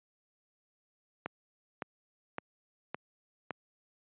click train, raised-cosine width 0.5 ms, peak -20 dBFS, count 5, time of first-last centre 1.26-3.507 s, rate 1.78 Hz, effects high-pass 150 Hz 12 dB/octave + resampled to 8000 Hz

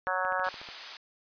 harmonic tone, 185 Hz, F#3, in tune, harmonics 3 / 4 / 5 / 6 / 7 / 8 / 9, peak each -35 / -35 / -35 / -35 / -35 / -35 / -35 dBFS, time 0.07-0.49 s, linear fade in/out 0 ms
click train, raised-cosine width 0.5 ms, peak -29 dBFS, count 7, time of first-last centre 0.25-0.688 s, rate 13.7 Hz
white high-pass noise, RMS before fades -39 dBFS, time 0.44-0.97 s, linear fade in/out 2 ms, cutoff 780 Hz, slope 12 dB/octave
effects resampled to 11025 Hz

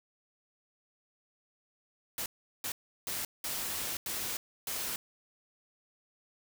white noise bursts at uneven times, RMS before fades -36 dBFS, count 6, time 2.18-2.26 / 2.64-2.72 / 3.07-3.25 / 3.44-3.97 / 4.06-4.37 / 4.67-4.96 s, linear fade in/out 2 ms, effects none

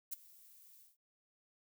violet noise with ADSR envelope, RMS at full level -38 dBFS, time 0.11-0.97 s, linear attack 21 ms, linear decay 13 ms, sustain -23 dB, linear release 160 ms, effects noise-tail reverb RT60 0.1 s tail -20 dB re dry

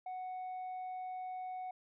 sine tone, 740 Hz, F#5, in tune, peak -37 dBFS, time 0.06-1.71 s, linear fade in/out 5 ms, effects tanh soft clip ceiling -39 dBFS

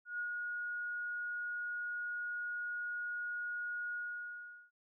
sine tone with ADSR envelope, 1444 Hz, F#6, 43 cents flat, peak -35 dBFS, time 0.05-4.71 s, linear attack 140 ms, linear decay 89 ms, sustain -2 dB, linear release 770 ms, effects none

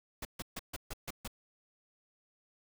pink noise bursts, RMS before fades -40 dBFS, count 7, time 0.22-1.277 s, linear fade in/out 5 ms, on 31 ms, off 140 ms, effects none

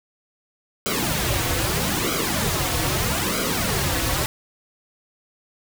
pink noise with flanger, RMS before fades -23 dBFS, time 0.86-4.26 s, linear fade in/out 0 ms, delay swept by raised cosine 1.1 to 5 ms, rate 0.79 Hz, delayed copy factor -0.8, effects none

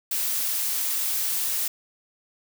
blue noise, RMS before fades -26 dBFS, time 0.11-1.68 s, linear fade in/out 5 ms, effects none

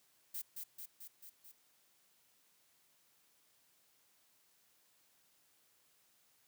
violet noise with echo, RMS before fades -42 dBFS, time 0.34-0.42 s, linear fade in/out 10 ms, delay 220 ms, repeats 5, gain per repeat -3 dB, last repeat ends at 1.52 s, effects white hiss -72 dBFS RMS until 6.47 s + high-pass 80 Hz 12 dB/octave

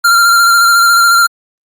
square tone with vibrato, 1384 Hz, F6, 16 cents flat, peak -6 dBFS, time 0.04-1.27 s, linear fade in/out 10 ms, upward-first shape square, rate 14 Hz, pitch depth 19 cents each way, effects Opus 48 kbps

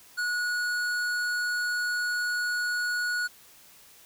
triangle tone with hard clipping, 1458 Hz, F#6, 26 cents flat, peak -28 dBFS, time 0.17-3.28 s, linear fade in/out 20 ms, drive 16 dB, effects white hiss -54 dBFS RMS until 4.05 s

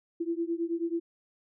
sine beating tone pair, 332.2 / 341.5 Hz, E4 / F4, +13 / -39 cents, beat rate 9.3 Hz, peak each -31 / -32 dBFS, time 0.2-1 s, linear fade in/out 10 ms, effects none

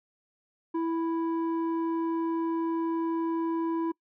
square tone with low-pass filter, 329.6 Hz, E4, in tune, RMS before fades -29 dBFS, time 0.74-3.92 s, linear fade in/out 10 ms, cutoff 800 Hz, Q 2, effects noise-tail reverb RT60 0.1 s tail -25 dB re dry

